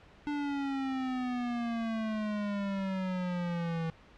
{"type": "exponential sweep", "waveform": "square", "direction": "down", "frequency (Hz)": [294.7, 162.2], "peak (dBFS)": -32, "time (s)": [0.27, 3.9], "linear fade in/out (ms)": 0, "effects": ["pink hiss -57 dBFS RMS until 4.17 s", "low-pass 3000 Hz 12 dB/octave"]}